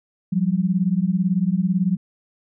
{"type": "beating tone pair", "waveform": "sine", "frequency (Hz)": [175.1, 193.1], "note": ["F3", "G3"], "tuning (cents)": [5, -26], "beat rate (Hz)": 18, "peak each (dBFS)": -20, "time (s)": [0.32, 1.97], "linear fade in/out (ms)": 10, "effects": []}